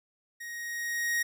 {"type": "tone with level ramp", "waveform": "45% pulse", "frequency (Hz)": 1879, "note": "A#6", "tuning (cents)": 13, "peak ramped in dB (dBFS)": [-39, -25], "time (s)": [0.4, 1.23], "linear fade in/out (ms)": 10, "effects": []}